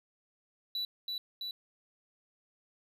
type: tone with echo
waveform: triangle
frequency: 3951 Hz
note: B7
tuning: in tune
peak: -31 dBFS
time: 0.75-0.85 s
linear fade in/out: 2 ms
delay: 330 ms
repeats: 2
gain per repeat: -2 dB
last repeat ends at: 1.51 s
effects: none